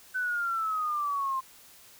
sine exponential sweep, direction down, 1521 to 1046.5 Hz, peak -27 dBFS, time 0.14-1.41 s, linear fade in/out 20 ms, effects white hiss -54 dBFS RMS until 1.99 s

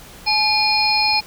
harmonic tone with a mistuned harmonic, 851 Hz, G#5, 42 cents sharp, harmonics 1 / 3 / 5 / 6, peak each -20 / -20 / -20 / -20 dBFS, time 0.26-1.21 s, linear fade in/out 20 ms, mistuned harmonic 3, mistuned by -89 cents, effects pink hiss -41 dBFS RMS until 1.26 s

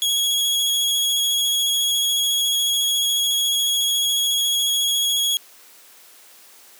sawtooth tone with vibrato, 3322 Hz, G#7, in tune, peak -15 dBFS, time 0.02-5.37 s, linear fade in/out 0 ms, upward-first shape square, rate 14 Hz, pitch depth 12 cents each way, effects white hiss -48 dBFS RMS until 6.79 s + high-pass 300 Hz 12 dB/octave

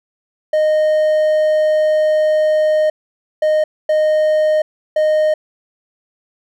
triangle tone bursts at uneven times, 617 Hz, D#5, 15 cents flat, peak -9 dBFS, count 4, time 0.53-2.9 / 3.42-3.64 / 3.89-4.62 / 4.96-5.34 s, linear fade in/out 5 ms, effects none

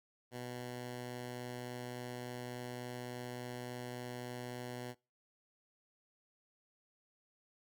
10% pulse tone, 123.47 Hz, B2, in tune, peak -34 dBFS, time 0.31-4.95 s, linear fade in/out 50 ms, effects noise-tail reverb RT60 0.3 s tail -25 dB re dry + Opus 48 kbps

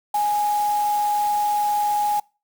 sine tone in noise, 830.6 Hz, G#5, in tune, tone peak -18 dBFS, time 0.14-2.2 s, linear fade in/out 5 ms, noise white, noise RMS -36 dBFS, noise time 0.14-2.2 s, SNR +15 dB, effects noise-tail reverb RT60 0.3 s tail -24 dB re dry

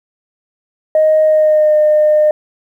sine tone with pitch glide, 623 to 607.7 Hz, D#5 to D#5, +2 to -41 cents, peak -6 dBFS, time 0.95-2.31 s, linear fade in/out 2 ms, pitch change -43 cents, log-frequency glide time 1.23-1.77 s, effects tanh soft clip ceiling -3 dBFS + 8-bit

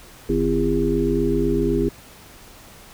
harmonic tone with a mistuned harmonic, 50.7 Hz, G#1, 41 cents flat, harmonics 1 / 3 / 5 / 7 / 8, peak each -25 / -27 / -23 / -23 / -22 dBFS, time 0.29-1.89 s, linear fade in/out 5 ms, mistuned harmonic 7, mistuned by -86 cents, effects pink hiss -45 dBFS RMS until 2.93 s

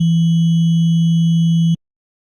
sine tone with sample-and-hold, 165.9 Hz, E3, 11 cents sharp, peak -10 dBFS, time 0-1.75 s, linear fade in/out 10 ms, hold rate 3150 Hz, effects low-pass 5000 Hz 12 dB/octave + Opus 48 kbps

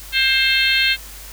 harmonic tone with a mistuned harmonic, 529 Hz, C5, 19 cents sharp, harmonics 3 / 4 / 5 / 6 / 7 / 8, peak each -21 / -20 / -20 / -21 / -23 / -22 dBFS, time 0.12-0.97 s, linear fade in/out 50 ms, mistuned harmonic 7, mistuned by -28 cents, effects added 50 Hz sine -38 dBFS peak until 1.32 s + white hiss -38 dBFS RMS until 1.32 s

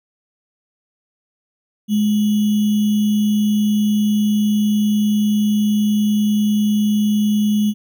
sine tone with sample-and-hold, 209.8 Hz, G#3, 18 cents sharp, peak -13 dBFS, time 1.88-7.74 s, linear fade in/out 50 ms, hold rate 3150 Hz, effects none

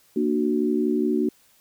sine chord, Bb augmented, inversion none, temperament equal with one note detuned, 233.1 / 298.1 / 370 Hz, Bb3 / D4 / F#4, 0 / +26 / 0 cents, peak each -24 dBFS, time 0.16-1.29 s, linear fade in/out 5 ms, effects white hiss -59 dBFS RMS until 1.6 s

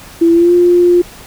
sine tone with pitch glide, 335 to 351.9 Hz, E4 to F4, +28 to +13 cents, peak -5 dBFS, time 0.21-1.02 s, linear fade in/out 10 ms, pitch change +85 cents, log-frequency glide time 0.32-0.53 s, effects pink hiss -35 dBFS RMS until 1.26 s

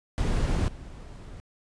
brown noise with level steps, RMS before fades -25 / -42 dBFS, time 0.18-1.4 s, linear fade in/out 0 ms, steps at 0.68 s, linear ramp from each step 2 ms, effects resampled to 22050 Hz

